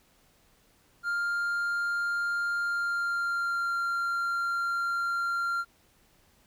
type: tone with pitch glide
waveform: triangle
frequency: 1400 to 1384.7 Hz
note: F6 to F6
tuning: +4 to -15 cents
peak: -25 dBFS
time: 1.03-5.65 s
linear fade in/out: 50 ms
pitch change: -19 cents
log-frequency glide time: 2.62-3.75 s
effects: pink hiss -64 dBFS RMS until 6.46 s